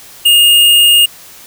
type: tone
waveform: square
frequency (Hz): 2839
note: F7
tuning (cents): +28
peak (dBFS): -5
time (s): 0.25-1.06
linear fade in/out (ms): 10
effects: white hiss -36 dBFS RMS until 1.46 s